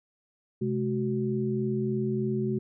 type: tone cluster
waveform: sine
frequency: 129.7 / 213 / 372.5 Hz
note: C3 / G#3 / F#4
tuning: -15 / +44 / +12 cents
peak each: -31 / -29 / -30 dBFS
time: 0.61-2.59 s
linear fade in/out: 10 ms
effects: none